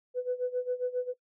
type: tone with tremolo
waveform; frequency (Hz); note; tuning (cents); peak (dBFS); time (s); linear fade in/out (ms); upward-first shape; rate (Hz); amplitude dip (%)
sine; 498.3; B4; +15; -25; 0.14-1.14; 50; sine; 7.4; 85
effects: noise-tail reverb RT60 0.1 s tail -20 dB re dry + tanh soft clip ceiling -21 dBFS